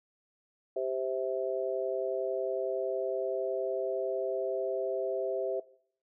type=chord; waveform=sine; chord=C major; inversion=second; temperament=just; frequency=392.4 / 523.3 / 654.1 Hz; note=G4 / C5 / E5; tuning=+2 / 0 / -14 cents; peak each=-34 dBFS; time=0.76-5.6 s; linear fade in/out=5 ms; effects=noise-tail reverb RT60 0.6 s tail -19 dB re dry